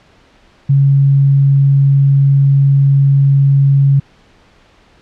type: tone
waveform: sine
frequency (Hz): 138.59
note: C#3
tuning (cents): 0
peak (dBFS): -6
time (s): 0.69-4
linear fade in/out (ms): 10
effects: pink hiss -48 dBFS RMS until 5.01 s + low-pass 4000 Hz 12 dB/octave